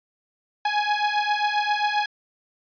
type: beating tone pair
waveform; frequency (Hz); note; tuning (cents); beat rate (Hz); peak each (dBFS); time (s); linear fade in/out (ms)
sawtooth; 830.6 / 838.1; G#5 / G#5; 0 / +16; 7.5; -20; 0.65-2.06; 5
effects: resampled to 11025 Hz